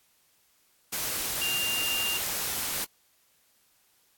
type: tone in noise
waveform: sine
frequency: 2794 Hz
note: F7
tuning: in tune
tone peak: -28 dBFS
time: 1.41-2.18 s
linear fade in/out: 10 ms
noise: white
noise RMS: -31 dBFS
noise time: 0.92-2.85 s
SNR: 0 dB
effects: white hiss -66 dBFS RMS until 4.17 s + AAC 64 kbps